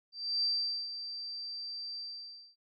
sine tone with ADSR envelope, 4684 Hz, D8, 5 cents flat, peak -27 dBFS, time 0.12-2.56 s, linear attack 310 ms, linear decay 450 ms, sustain -11 dB, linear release 580 ms, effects none

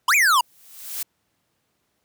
square exponential two-way sweep, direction up then down, 925 to 2517 to 925 Hz, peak -15 dBFS, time 0.08-0.41 s, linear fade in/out 5 ms, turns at 0.15 s
blue noise with exponential growth, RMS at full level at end -26 dBFS, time 0.38-1.03 s, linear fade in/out 5 ms, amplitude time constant 140 ms
effects pink hiss -71 dBFS RMS until 2.04 s + high-pass 80 Hz 12 dB/octave

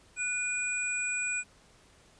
sine tone cluster, 1478 / 2440 / 7800 Hz, F#6 / D#7 / B8, -2 / -34 / -23 cents, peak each -38 / -31 / -35 dBFS, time 0.16-1.44 s, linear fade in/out 50 ms, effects pink hiss -60 dBFS RMS until 2.19 s + resampled to 22050 Hz

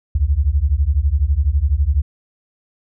sine beating tone pair, 65.6 / 77.6 Hz, C2 / D#2, +5 / -4 cents, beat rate 12 Hz, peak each -16 dBFS, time 0.15-2.02 s, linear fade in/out 5 ms, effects none

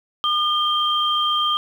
sine tone pair together, 1212 / 3167 Hz, D#6 / G7, -46 / +17 cents, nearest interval octave + perfect fourth, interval 1663 cents, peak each -20 dBFS, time 0.24-1.57 s, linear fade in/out 0 ms, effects 8-bit

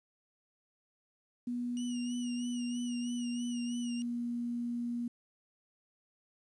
sine tone with pitch glide, 243 to 238.7 Hz, B3 to A#3, -28 to +41 cents, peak -33 dBFS, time 1.47-5.08 s, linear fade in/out 5 ms, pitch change -31 cents, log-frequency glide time 2.18-4.26 s
20% pulse tone with vibrato, 2885 Hz, F#7, 44 cents flat, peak -40 dBFS, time 1.77-4.02 s, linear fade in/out 0 ms, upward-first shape sine, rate 3.1 Hz, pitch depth 63 cents each way
effects resampled to 22050 Hz + 11-bit

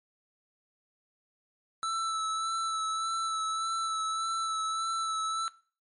square tone with vibrato, 1318.5 Hz, E6, in tune, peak -30 dBFS, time 1.83-5.48 s, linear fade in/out 0 ms, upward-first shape sine, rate 1.7 Hz, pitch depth 20 cents each way, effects noise-tail reverb RT60 0.4 s tail -19 dB re dry + MP3 48 kbps

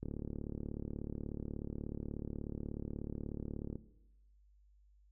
click train, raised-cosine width 3 ms, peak -28 dBFS, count 137, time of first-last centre 0.03-3.756 s, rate 36.5 Hz, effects noise-tail reverb RT60 0.9 s tail -17 dB re dry + added 50 Hz sine -63 dBFS peak until 5.11 s

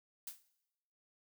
blue noise with exponential decay, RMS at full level -40 dBFS, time 0.27-0.43 s, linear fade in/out 5 ms, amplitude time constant 34 ms, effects noise-tail reverb RT60 0.9 s tail -18 dB re dry

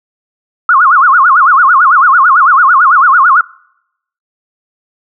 sine tone with vibrato, 1244 Hz, D#6, 1 cent flat, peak -3 dBFS, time 0.69-3.41 s, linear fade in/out 2 ms, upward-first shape sine, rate 9 Hz, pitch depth 290 cents each way, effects noise-tail reverb RT60 0.8 s tail -25 dB re dry

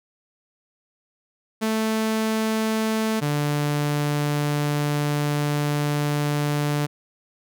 sawtooth tone pair in turn, 220 / 146.83 Hz, A3 / D3, 0 / 0 cents, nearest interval perfect fifth, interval 700 cents, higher first, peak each -17 dBFS, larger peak neither, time 1.61-3.21 / 3.21-6.87 s, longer second, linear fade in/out 20 ms, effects none

